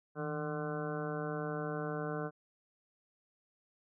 harmonic tone with a mistuned harmonic, 149.8 Hz, D3, 35 cents sharp, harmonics 1 / 2 / 3 / 4 / 5 / 7 / 8 / 9 / 10, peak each -40 / -43 / -40 / -44 / -46 / -48 / -50 / -48 / -47 dBFS, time 0.15-2.31 s, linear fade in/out 50 ms, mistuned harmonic 1, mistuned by +97 cents, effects none

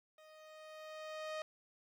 sawtooth tone with level ramp, 622.3 Hz, D#5, in tune, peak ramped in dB -55 to -35 dBFS, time 0.18-1.42 s, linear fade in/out 2 ms, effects low-pass 5000 Hz 12 dB/octave + 12-bit

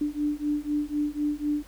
sine beating tone pair, 293.7 / 297.7 Hz, D4 / D4, 0 / +24 cents, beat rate 4 Hz, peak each -28 dBFS, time 0.01-1.63 s, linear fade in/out 5 ms, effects added 46 Hz sine -48 dBFS peak until 1.67 s + pink hiss -53 dBFS RMS until 1.67 s

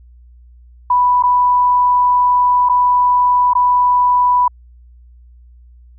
sine tone with dropouts, 987.8 Hz, B5, in tune, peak -9 dBFS, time 0.9-4.48 s, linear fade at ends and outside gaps 5 ms, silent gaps 1.226-1.235 / 2.689-2.695 / 3.535-3.551 s, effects added 60 Hz sine -40 dBFS peak until 5.98 s

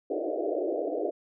pink band-pass noise, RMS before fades -30 dBFS, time 0.1-1.11 s, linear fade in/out 10 ms, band 300 to 690 Hz, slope 96 dB/octave, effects none

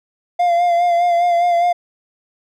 triangle tone with vibrato, 696 Hz, F5, 6 cents flat, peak -10 dBFS, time 0.39-1.73 s, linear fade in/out 10 ms, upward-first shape sine, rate 4.9 Hz, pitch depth 32 cents each way, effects none

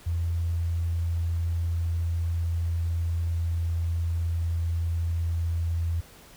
sine tone with pitch glide, 84.4 to 83.82 Hz, E2 to E2, +41 to +29 cents, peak -24 dBFS, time 0.06-6.01 s, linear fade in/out 10 ms, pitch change -12 cents, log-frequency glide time 0.37-5.28 s, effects pink hiss -51 dBFS RMS until 6.36 s

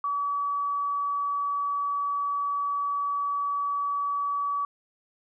sine tone, 1142 Hz, D6, 49 cents flat, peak -25 dBFS, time 0.04-4.65 s, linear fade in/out 2 ms, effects none

